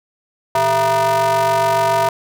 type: ring-modulated tone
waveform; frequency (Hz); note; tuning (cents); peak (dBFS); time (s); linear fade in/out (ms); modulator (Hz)
square; 138.59; C#3; 0; -11; 0.55-2.09; 2; 808
effects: none